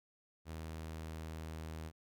sawtooth tone, 79.7 Hz, D#2, 42 cents sharp, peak -39 dBFS, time 0.45-1.92 s, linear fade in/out 50 ms, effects none

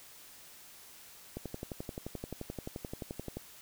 click train, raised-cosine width 2 ms, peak -25 dBFS, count 24, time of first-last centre 1.37-3.37 s, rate 11.5 Hz, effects white hiss -54 dBFS RMS until 3.61 s

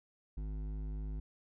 triangle tone with hard clipping, 51.8 Hz, G#1, 4 cents flat, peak -39 dBFS, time 0.37-1.2 s, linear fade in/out 5 ms, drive 15 dB, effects none

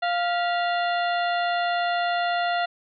harmonic tone with a mistuned harmonic, 698.5 Hz, F5, in tune, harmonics 1 / 2 / 3 / 4 / 5 / 6, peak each -23 / -29 / -33 / -35 / -37 / -39 dBFS, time 0.02-2.66 s, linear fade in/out 10 ms, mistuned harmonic 3, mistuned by -130 cents, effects none

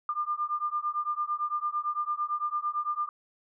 sine beating tone pair, 1197 / 1205.9 Hz, D6 / D6, +33 / +45 cents, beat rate 8.9 Hz, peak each -31 dBFS, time 0.09-3.09 s, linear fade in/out 2 ms, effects none

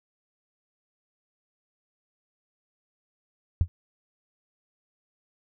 sine tone with exponential decay, 86.8 Hz, F2, 10 cents flat, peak -13 dBFS, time 3.61-3.68 s, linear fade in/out 0 ms, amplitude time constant 15 ms, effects none

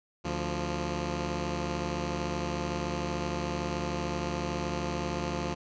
10% pulse tone pair together, 73.42 / 174.62 Hz, D2 / F3, 0 / 0 cents, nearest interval octave + minor third, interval 1500 cents, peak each -25 dBFS, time 0.24-5.55 s, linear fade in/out 20 ms, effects resampled to 16000 Hz

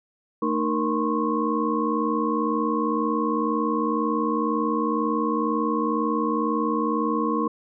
sine tone cluster, 224.4 / 306.4 / 468.6 / 1031 / 1091 Hz, A3 / D#4 / A#4 / C6 / C#6, +34 / -27 / +9 / -26 / -28 cents, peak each -27 / -26 / -28 / -31 / -27 dBFS, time 0.42-7.48 s, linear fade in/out 5 ms, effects none

